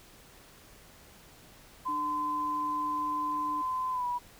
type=tone with pitch glide; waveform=sine; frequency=1025 to 976.5 Hz; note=C6 to B5; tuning=-36 to -20 cents; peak=-29 dBFS; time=1.85-4.19 s; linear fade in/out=20 ms; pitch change=-84 cents; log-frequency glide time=3.91-4.06 s
type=tone; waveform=sine; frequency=300 Hz; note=D4; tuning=37 cents sharp; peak=-39 dBFS; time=1.88-3.62 s; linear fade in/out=10 ms
effects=pink hiss -55 dBFS RMS until 4.39 s